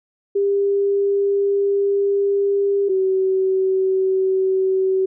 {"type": "tone pair in turn", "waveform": "sine", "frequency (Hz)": [399.5, 379.6], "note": ["G4", "F#4"], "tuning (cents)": [33, 44], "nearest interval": "minor second", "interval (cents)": 89, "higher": "first", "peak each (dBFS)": -15, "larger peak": "neither", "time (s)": [[0.35, 2.89], [2.89, 5.06]], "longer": "first", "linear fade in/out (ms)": 10, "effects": []}